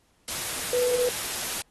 sine tone in noise, 493.9 Hz, B4, in tune, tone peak -21 dBFS, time 0.73-1.09 s, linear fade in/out 2 ms, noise white, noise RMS -31 dBFS, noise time 0.28-1.62 s, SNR +7 dB, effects pink hiss -66 dBFS RMS until 1.7 s + AAC 32 kbps

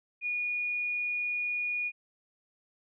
sine tone, 2448 Hz, D#7, 29 cents flat, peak -29 dBFS, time 0.21-1.92 s, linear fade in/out 50 ms, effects none

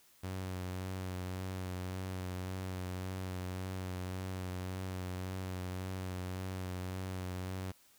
sawtooth tone with vibrato, 92.6 Hz, F#2, 2 cents sharp, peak -34 dBFS, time 0.23-7.72 s, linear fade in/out 10 ms, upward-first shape sine, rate 1.8 Hz, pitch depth 26 cents each way, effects white hiss -65 dBFS RMS until 7.98 s

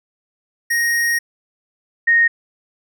square / sine tone pair in turn, 1870 / 1858.2 Hz, A#6 / A#6, +5 / -6 cents, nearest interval unison, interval 11 cents, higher first, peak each -16 / -10 dBFS, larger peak second, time 0.7-1.19 / 2.07-2.28 s, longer first, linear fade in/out 10 ms, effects none

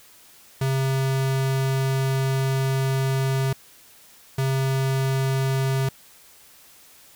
square tone bursts at uneven times, 133.8 Hz, C3, 39 cents sharp, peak -21 dBFS, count 2, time 0.61-3.53 / 4.38-5.89 s, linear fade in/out 5 ms, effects white hiss -51 dBFS RMS until 7.15 s

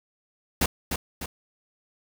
pink noise with echo, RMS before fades -22 dBFS, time 0.61-0.66 s, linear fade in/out 5 ms, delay 300 ms, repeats 2, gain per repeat -6 dB, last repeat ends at 1.26 s, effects none

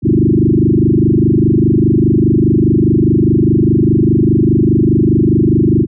sine tone with frequency modulation, 225.7 Hz, A3, 44 cents sharp, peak -7 dBFS, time 0.02-5.87 s, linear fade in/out 50 ms, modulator 24.9 Hz, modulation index 5.4, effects none

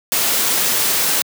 white noise, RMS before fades -17 dBFS, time 0.12-1.22 s, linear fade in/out 0 ms, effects high-pass 150 Hz 12 dB/octave

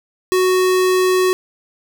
square tone, 370 Hz, F#4, in tune, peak -13 dBFS, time 0.32-1.33 s, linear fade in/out 0 ms, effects none

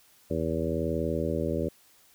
harmonic tone with a mistuned harmonic, 81 Hz, E2, 30 cents flat, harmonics 1 / 2 / 3 / 4 / 5 / 6 / 7, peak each -34 / -34 / -34 / -34 / -34 / -34 / -34 dBFS, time 0.3-1.69 s, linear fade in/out 10 ms, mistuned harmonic 1, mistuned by +21 cents, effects white hiss -60 dBFS RMS until 2.14 s

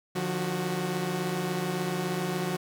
sawtooth tone cluster, 150.8 / 177.9 / 372.3 Hz, D3 / F3 / F#4, +46 / +32 / +11 cents, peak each -31 / -27 / -29 dBFS, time 0.15-2.57 s, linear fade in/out 10 ms, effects none

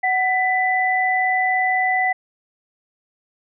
sine tone pair together, 746 / 1991.6 Hz, F#5 / B6, +14 / +14 cents, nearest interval octave + perfect fourth, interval 1700 cents, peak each -19 dBFS, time 0.03-2.13 s, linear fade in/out 10 ms, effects none

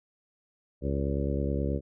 harmonic tone with a mistuned harmonic, 69.4 Hz, C#2, 3 cents sharp, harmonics 1 / 2 / 3 / 4 / 5 / 6 / 7 / 8, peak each -30 / -33 / -35 / -36 / -37 / -38 / -38 / -39 dBFS, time 0.81-1.81 s, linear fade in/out 50 ms, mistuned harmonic 8, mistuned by +26 cents, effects none

